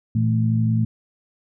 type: tone cluster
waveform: sine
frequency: 115 / 166.3 / 220.4 Hz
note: A#2 / E3 / A3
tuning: -23 / +16 / +3 cents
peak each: -18 / -27 / -22 dBFS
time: 0.15-0.85 s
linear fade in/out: 5 ms
effects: none